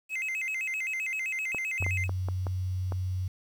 triangle tone with vibrato, 2313 Hz, D7, 27 cents flat, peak -28 dBFS, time 0.09-2.08 s, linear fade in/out 50 ms, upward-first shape square, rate 7.7 Hz, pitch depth 180 cents each way
clicks, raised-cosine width 1 ms, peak -22 dBFS, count 7, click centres 1.547 / 1.825 / 1.865 / 2.094 / 2.286 / 2.468 / 2.922 s
sine tone, 92.5 Hz, F#2, in tune, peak -28 dBFS, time 1.8-3.28 s, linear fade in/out 5 ms
effects 9-bit

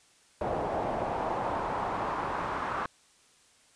brown noise with band-pass filter sweep, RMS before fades -32 dBFS, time 0.41-2.86 s, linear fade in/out 2 ms, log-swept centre 670 to 1200 Hz, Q 2.4, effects white hiss -62 dBFS RMS until 3.75 s + resampled to 22050 Hz

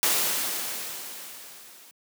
white noise with level ramp, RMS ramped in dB -22 to -51 dBFS, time 0.03-1.91 s, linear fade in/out 0 ms, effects high-pass 200 Hz 12 dB/octave

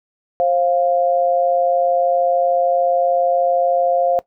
sine tone pair together, 531.8 / 698.5 Hz, C5 / F5, +28 / 0 cents, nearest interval perfect fourth, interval 472 cents, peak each -16 dBFS, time 0.4-4.19 s, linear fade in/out 0 ms, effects noise-tail reverb RT60 0.1 s tail -18 dB re dry

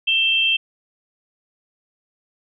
sine tone pair together, 2667 / 3165 Hz, E7 / G7, +20 / +16 cents, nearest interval minor third, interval 296 cents, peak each -18 dBFS, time 0.07-0.57 s, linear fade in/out 10 ms, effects none

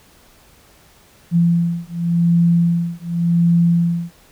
sine beating tone pair, 170 / 170.89 Hz, F3 / F3, -46 / -37 cents, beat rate 0.89 Hz, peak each -16 / -16 dBFS, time 1.31-4.12 s, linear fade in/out 50 ms, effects pink hiss -50 dBFS RMS until 4.31 s

